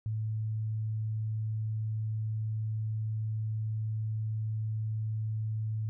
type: tone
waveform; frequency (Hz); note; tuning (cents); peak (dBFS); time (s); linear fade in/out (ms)
sine; 109.2; A2; -13; -30; 0.06-5.89; 0
effects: none